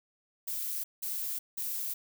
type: noise bursts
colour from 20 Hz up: violet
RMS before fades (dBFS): -35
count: 3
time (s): 0.47-1.94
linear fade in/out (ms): 10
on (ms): 370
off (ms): 180
effects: none